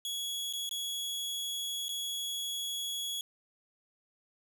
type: tone with dropouts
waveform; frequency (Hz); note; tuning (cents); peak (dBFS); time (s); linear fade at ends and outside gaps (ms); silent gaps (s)
sawtooth; 3352; G#7; +15; -31; 0.05-3.21; 1; 0.527-0.535 / 0.692-0.711 / 1.883-1.891
effects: none